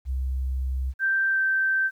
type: tone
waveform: sine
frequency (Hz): 65.2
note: C2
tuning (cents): -5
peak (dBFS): -24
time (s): 0.05-0.94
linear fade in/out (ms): 50
type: tone with pitch glide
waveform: sine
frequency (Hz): 1568 to 1556.3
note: G6 to G6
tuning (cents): 0 to -13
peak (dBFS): -20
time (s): 0.99-1.91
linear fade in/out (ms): 50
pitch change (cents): -13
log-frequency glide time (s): 1.31-1.39
effects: 10-bit